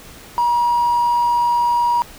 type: tone with hard clipping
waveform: triangle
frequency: 956 Hz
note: A#5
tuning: 43 cents sharp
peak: -14 dBFS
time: 0.38-2.02 s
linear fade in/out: 0 ms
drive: 4 dB
effects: pink hiss -40 dBFS RMS until 2.18 s